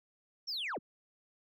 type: linear sweep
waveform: sine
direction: down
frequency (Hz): 5670 to 77.78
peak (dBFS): -33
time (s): 0.47-0.79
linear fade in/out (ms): 20
effects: tanh soft clip ceiling -33 dBFS